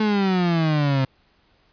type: exponential sweep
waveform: 35% pulse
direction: down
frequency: 218.3 to 130.81 Hz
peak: -16 dBFS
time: 0-1.05 s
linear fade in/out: 5 ms
effects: pink hiss -61 dBFS RMS until 1.72 s + resampled to 11025 Hz